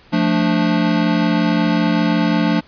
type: chord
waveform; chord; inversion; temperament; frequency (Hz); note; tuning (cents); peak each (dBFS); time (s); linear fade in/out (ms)
square; D minor; first; equal; 174.61 / 220 / 293.7; F3 / A3 / D4; 0 / 0 / 0; -19; 0.12-2.61; 20
effects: pink hiss -48 dBFS RMS until 2.67 s + resampled to 11025 Hz